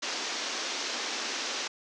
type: band-pass noise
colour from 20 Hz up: white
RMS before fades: -34 dBFS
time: 0.02-1.68 s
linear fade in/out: 10 ms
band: 230 to 6400 Hz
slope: 48 dB/octave
effects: none